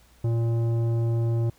sine tone with tanh clipping, 115.8 Hz, A#2, 11 cents flat, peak -23 dBFS, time 0.24-1.5 s, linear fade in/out 5 ms, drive 12 dB, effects added 60 Hz sine -58 dBFS peak until 1.58 s + pink hiss -59 dBFS RMS until 1.58 s

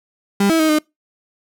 35% pulse tone with pitch steps, 199.7 / 325.3 / 314.4 / 305.6 Hz, G3 / E4 / D#4 / D#4, +32 / -23 / +18 / -31 cents, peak -11 dBFS, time 0.4-0.788 s, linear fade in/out 5 ms, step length 97 ms, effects noise-tail reverb RT60 0.2 s tail -26 dB re dry

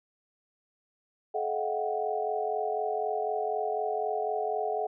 sine tone cluster, 430 / 635 / 721 / 765 Hz, A4 / D#5 / F#5 / G5, -40 / +35 / -45 / -42 cents, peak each -32 / -35 / -32 / -35 dBFS, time 1.34-4.87 s, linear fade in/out 10 ms, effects none

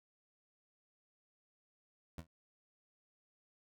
20% pulse tone with exponential decay, 82.41 Hz, E2, in tune, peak -37 dBFS, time 2.18-2.27 s, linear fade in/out 5 ms, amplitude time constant 19 ms, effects none

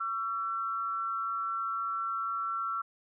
sine tone pair together, 1134.1 / 1349 Hz, C#6 / E6, +39 / +40 cents, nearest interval minor third, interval 301 cents, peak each -38 / -31 dBFS, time 0-2.82 s, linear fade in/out 10 ms, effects none

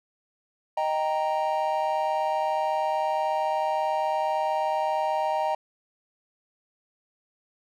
triangle chord, Eb major, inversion none, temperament equal, 622.3 / 784 / 932.3 Hz, Eb5 / G5 / Bb5, 0 / 0 / 0 cents, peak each -26 dBFS, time 0.77-5.55 s, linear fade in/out 5 ms, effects none

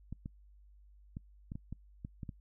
clicks, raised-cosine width 5 ms, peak -29 dBFS, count 9, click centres 0.126 / 0.259 / 1.169 / 1.519 / 1.555 / 1.726 / 2.049 / 2.232 / 2.292 s, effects noise-tail reverb RT60 0.1 s tail -26 dB re dry + added 50 Hz sine -57 dBFS peak until 2.4 s

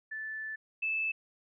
sine tone pair in turn, 1752 / 2625 Hz, A6 / E7, -8 / -8 cents, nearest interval perfect fifth, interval 700 cents, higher second, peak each -36 / -29 dBFS, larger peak second, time 0.11-0.56 / 0.82-1.12 s, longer first, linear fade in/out 10 ms, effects none

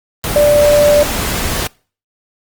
sine tone in noise, 587.3 Hz, D5, in tune, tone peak -6 dBFS, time 0.36-1.03 s, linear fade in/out 0 ms, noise pink, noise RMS -18 dBFS, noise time 0.24-1.67 s, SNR +9 dB, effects noise-tail reverb RT60 0.4 s tail -25 dB re dry + Opus 24 kbps

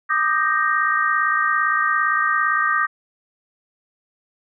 sine chord, Eb major seventh, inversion third, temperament equal with one note detuned, 1186.9 / 1244.5 / 1568 / 1864.7 Hz, D6 / Eb6 / G6 / Bb6, +18 / 0 / 0 / 0 cents, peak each -22 dBFS, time 0.09-2.87 s, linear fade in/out 20 ms, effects none

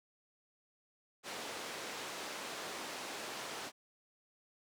pink band-pass noise, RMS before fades -44 dBFS, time 1.23-3.72 s, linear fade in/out 50 ms, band 360 to 7600 Hz, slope 12 dB/octave, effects none

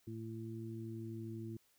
harmonic tone, 112.4 Hz, A2, 37 cents sharp, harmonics 1 / 2 / 3, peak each -45 / -48 / -47 dBFS, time 0.07-1.57 s, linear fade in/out 5 ms, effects white hiss -73 dBFS RMS until 1.78 s

